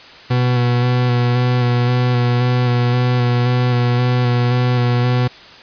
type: tone with vibrato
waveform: 40% pulse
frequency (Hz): 123.1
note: B2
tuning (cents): -5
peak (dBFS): -12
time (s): 0.3-5.28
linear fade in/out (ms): 10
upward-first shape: square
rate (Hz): 1.9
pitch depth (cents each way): 17
effects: white hiss -39 dBFS RMS until 5.62 s + resampled to 11025 Hz